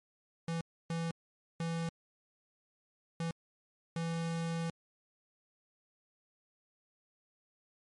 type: tone bursts at uneven times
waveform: square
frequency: 166.1 Hz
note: E3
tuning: 13 cents sharp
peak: -34 dBFS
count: 5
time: 0.48-0.61 / 0.9-1.11 / 1.6-1.89 / 3.2-3.31 / 3.96-4.7 s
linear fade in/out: 2 ms
effects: low-pass 10000 Hz 12 dB/octave + MP3 48 kbps